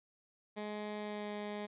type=tone with pitch glide; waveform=15% pulse; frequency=210 to 207.8 Hz; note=G#3 to G#3; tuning=+19 to +1 cents; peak=-33 dBFS; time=0.56-1.67 s; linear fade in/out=20 ms; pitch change=-18 cents; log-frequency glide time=0.98-1.31 s; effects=resampled to 8000 Hz